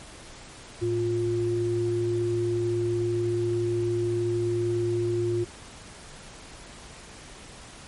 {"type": "tone pair together", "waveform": "sine", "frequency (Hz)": [110.8, 351.8], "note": ["A2", "F4"], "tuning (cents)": [13, 13], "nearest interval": "octave + minor sixth", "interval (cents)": 2000, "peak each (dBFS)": [-29, -24], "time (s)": [0.81, 5.45], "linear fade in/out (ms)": 20, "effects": ["pink hiss -45 dBFS RMS until 7.87 s", "MP3 48 kbps"]}